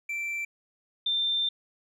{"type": "tone pair in turn", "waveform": ["triangle", "sine"], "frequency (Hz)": [2342, 3580], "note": ["D7", "A7"], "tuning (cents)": [-5, 29], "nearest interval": "perfect fifth", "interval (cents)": 734, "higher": "second", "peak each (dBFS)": [-28, -24], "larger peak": "second", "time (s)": [[0.09, 0.45], [1.06, 1.49]], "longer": "second", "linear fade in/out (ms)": 5, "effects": []}